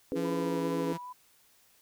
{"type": "chord", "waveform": "sine", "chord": "C# minor seventh", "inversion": "none", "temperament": "equal", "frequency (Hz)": [277.2, 329.6, 415.3, 493.9], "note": ["C#4", "E4", "G#4", "B4"], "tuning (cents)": [0, 0, 0, 0], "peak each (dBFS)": [-33, -39, -36, -35], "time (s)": [0.12, 0.93], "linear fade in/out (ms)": 0}
{"type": "tone with pitch glide", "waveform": "sawtooth", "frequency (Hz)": [171.6, 168.85], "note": ["F3", "E3"], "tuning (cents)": [-30, 42], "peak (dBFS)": -31, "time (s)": [0.15, 0.98], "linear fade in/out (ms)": 20, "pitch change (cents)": -28, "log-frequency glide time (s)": [0.53, 0.59]}
{"type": "tone with vibrato", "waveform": "sine", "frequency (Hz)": 987.8, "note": "B5", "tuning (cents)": 0, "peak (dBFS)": -40, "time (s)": [0.24, 1.13], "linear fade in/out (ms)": 10, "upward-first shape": "sine", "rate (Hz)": 2.5, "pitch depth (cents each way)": 23}
{"effects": ["white hiss -64 dBFS RMS until 1.81 s"]}